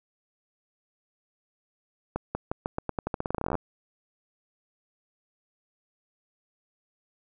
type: accelerating click train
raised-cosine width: 1 ms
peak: -14 dBFS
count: 23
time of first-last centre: 2.16-3.553 s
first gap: 190 ms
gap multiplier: 0.87
effects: none